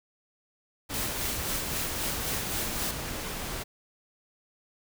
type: noise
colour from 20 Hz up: pink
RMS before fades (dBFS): -35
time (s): 0.89-3.64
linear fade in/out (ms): 20
type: noise with tremolo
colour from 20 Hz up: white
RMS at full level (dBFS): -32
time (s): 0.94-2.91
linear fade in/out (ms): 0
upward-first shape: sine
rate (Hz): 3.8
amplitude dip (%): 50
effects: none